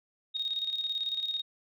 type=tone with tremolo; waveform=sine; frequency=3729 Hz; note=A#7; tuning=in tune; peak=-28 dBFS; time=0.34-1.42 s; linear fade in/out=20 ms; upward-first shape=square; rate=18 Hz; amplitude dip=55%; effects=none

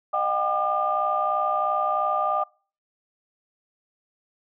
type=tone cluster; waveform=sine; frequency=613 / 725 / 788 / 1202 Hz; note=D#5 / F#5 / G5 / D6; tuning=-26 / -35 / +9 / +40 cents; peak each=-28 / -28 / -27 / -24 dBFS; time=0.13-2.44 s; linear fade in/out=10 ms; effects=noise-tail reverb RT60 0.4 s tail -25 dB re dry + tanh soft clip ceiling -11 dBFS

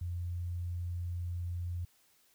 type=tone; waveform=sine; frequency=87.4 Hz; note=F2; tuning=2 cents sharp; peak=-34 dBFS; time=0.01-1.85 s; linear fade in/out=5 ms; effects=white hiss -68 dBFS RMS until 2.34 s

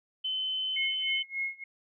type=tone; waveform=sine; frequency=3052 Hz; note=G7; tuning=47 cents flat; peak=-29 dBFS; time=0.24-1.23 s; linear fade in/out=10 ms
type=tone with tremolo; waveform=sine; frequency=2164 Hz; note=C#7; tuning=42 cents flat; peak=-28 dBFS; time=0.76-1.64 s; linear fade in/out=5 ms; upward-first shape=sine; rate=3.4 Hz; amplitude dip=95%
effects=none

